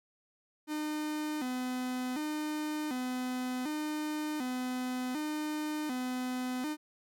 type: tone with vibrato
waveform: 45% pulse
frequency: 277.2 Hz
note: C#4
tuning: in tune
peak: -33 dBFS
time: 0.67-6.77 s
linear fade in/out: 50 ms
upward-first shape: square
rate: 0.67 Hz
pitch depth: 160 cents each way
effects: none